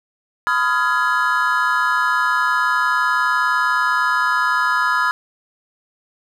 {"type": "chord", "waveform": "triangle", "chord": "F half-diminished seventh", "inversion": "second", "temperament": "just", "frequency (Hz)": [1005.8, 1257.2, 1396.9, 1676.3], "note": ["Cb6", "Eb6", "F6", "Ab6"], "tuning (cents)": [31, 18, 0, 16], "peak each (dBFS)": -19, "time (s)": [0.47, 5.11], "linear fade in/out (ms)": 0, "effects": []}